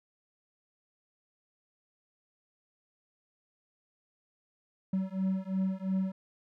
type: beating tone pair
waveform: triangle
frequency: 188.5 / 191.4 Hz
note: F#3 / G3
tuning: +32 / -41 cents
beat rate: 2.9 Hz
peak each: -30 dBFS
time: 4.93-6.12 s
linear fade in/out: 5 ms
effects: none